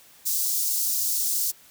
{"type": "high-pass noise", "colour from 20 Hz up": "white", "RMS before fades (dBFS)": -25, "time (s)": [0.25, 1.52], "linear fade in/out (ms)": 20, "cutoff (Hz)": 5000, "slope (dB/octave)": 24, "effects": ["white hiss -53 dBFS RMS until 1.7 s"]}